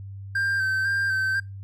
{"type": "tone with vibrato", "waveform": "triangle", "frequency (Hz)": 1568, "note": "G6", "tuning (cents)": 0, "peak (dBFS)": -20, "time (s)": [0.35, 1.4], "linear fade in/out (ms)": 5, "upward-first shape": "square", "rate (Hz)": 2, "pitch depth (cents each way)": 25, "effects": ["noise-tail reverb RT60 0.2 s tail -22 dB re dry", "added 98 Hz sine -35 dBFS peak until 1.63 s"]}